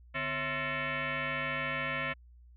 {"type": "tone with frequency modulation", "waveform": "sine", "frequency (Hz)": 253.5, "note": "B3", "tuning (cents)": 45, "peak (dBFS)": -31, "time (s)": [0.14, 2.14], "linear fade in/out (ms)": 20, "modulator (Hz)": 400, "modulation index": 6.2, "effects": ["added 60 Hz sine -53 dBFS peak until 2.56 s"]}